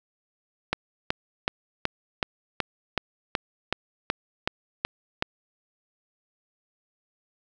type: click train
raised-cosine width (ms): 0.3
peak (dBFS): -7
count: 13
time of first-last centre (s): 0.73-5.224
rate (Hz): 2.67
effects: none